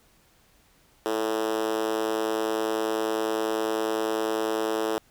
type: tone with high-pass filter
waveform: 5% pulse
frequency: 110 Hz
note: A2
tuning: in tune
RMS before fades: -27 dBFS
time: 1.06-4.98 s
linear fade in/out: 0 ms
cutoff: 380 Hz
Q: 4.8
effects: pink hiss -61 dBFS RMS until 5.1 s